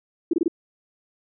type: tone bursts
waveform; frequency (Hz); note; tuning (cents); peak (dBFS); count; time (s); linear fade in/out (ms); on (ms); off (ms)
sine; 334.8; E4; +27; -16; 4; 0.31-0.481; 5; 24; 25
effects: none